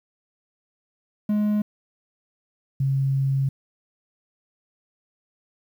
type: tone pair in turn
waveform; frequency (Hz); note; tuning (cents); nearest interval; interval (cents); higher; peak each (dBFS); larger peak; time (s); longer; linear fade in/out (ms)
triangle / sine; 209.6 / 135.81; G#3 / C#3; +16 / -35; minor sixth; 751; first; -17 / -19; first; 1.29-1.62 / 2.8-3.49; second; 5
effects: 9-bit